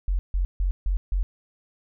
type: tone bursts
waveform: sine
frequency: 45.61 Hz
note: F#1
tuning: 24 cents flat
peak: -20 dBFS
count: 5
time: 0.08-1.23 s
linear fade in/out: 0 ms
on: 110 ms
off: 150 ms
effects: none